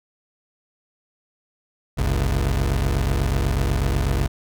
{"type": "tone pair together", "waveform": "25% pulse", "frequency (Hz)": [48.15, 68.2], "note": ["G1", "C#2"], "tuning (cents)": [-30, -28], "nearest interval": "tritone", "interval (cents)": 602, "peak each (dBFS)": -18, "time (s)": [1.97, 4.28], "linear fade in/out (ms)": 20, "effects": []}